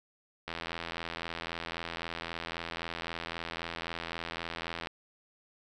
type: click train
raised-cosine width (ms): 0.3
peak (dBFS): -20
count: 369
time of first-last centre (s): 0.48-4.871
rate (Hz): 83.8
effects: none